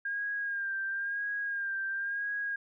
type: tone with vibrato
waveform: sine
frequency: 1612 Hz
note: G6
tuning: 48 cents sharp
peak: -31 dBFS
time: 0.05-2.56 s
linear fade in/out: 5 ms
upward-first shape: sine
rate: 0.98 Hz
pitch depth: 41 cents each way
effects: none